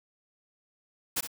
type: noise with echo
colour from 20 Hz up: white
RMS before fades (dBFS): -29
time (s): 1.16-1.21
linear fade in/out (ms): 10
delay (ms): 64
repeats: 1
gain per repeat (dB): -9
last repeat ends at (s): 1.274
effects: none